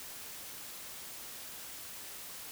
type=silence; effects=white hiss -46 dBFS RMS until 2.51 s